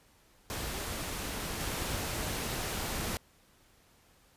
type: noise with level steps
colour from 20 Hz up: pink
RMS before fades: -37 / -35 dBFS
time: 0.5-3.17 s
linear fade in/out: 0 ms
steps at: 1.59 s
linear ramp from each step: 10 ms
effects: pink hiss -64 dBFS RMS until 4.36 s + resampled to 32000 Hz